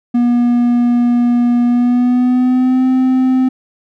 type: tone with pitch glide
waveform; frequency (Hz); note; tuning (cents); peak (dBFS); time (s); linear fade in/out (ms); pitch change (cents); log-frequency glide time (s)
triangle; 240.9 to 258.2; B3 to C4; -43 to -23; -7; 0.14-3.49; 10; +120; 1.65-2.86
effects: none